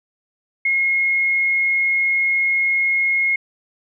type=tone; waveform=sine; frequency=2157 Hz; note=C#7; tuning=48 cents flat; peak=-15 dBFS; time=0.65-3.36 s; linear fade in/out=5 ms; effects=none